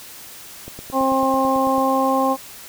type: click train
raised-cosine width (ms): 2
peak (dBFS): -21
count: 11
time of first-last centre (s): 0.68-1.781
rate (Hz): 9.08
type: harmonic tone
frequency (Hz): 266.1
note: C4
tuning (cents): +29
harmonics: 1 / 2 / 3 / 4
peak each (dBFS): -21 / -21 / -21 / -21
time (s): 0.92-2.37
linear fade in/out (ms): 50
effects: white hiss -39 dBFS RMS until 2.68 s